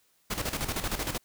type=noise with tremolo; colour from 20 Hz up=pink; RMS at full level=-30 dBFS; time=0.3-1.18 s; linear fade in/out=10 ms; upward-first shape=square; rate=13 Hz; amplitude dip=65%; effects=white hiss -68 dBFS RMS until 1.24 s